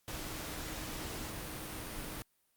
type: tone in noise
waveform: sine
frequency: 311.1 Hz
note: D#4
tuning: in tune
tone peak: -51 dBFS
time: 0.08-2.22 s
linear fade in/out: 0 ms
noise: pink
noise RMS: -42 dBFS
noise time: 0.08-2.22 s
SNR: -12 dB
effects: white hiss -75 dBFS RMS until 2.56 s + Opus 48 kbps